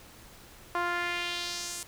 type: tone with band-pass filter sweep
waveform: sawtooth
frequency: 349.2 Hz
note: F4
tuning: in tune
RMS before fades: -33 dBFS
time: 0.75-1.83 s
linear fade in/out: 0 ms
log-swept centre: 1100 to 8800 Hz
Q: 1.8
effects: pink hiss -52 dBFS RMS until 1.87 s